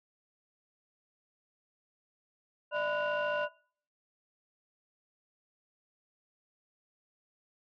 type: tone cluster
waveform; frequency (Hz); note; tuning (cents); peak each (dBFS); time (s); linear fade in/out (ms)
sine; 594 / 648 / 1003 / 1466 / 2784; D5 / E5 / B5 / F#6 / F7; +20 / -30 / +26 / -16 / -6; -31 / -40 / -36 / -34 / -40; 2.71-3.49; 50
effects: noise-tail reverb RT60 0.5 s tail -23 dB re dry + tanh soft clip ceiling -24 dBFS